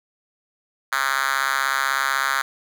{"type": "tone with high-pass filter", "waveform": "5% pulse", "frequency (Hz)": 136.1, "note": "C#3", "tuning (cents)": -31, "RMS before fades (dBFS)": -22, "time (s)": [0.92, 2.42], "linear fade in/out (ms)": 5, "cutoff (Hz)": 1400, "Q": 2.3, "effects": []}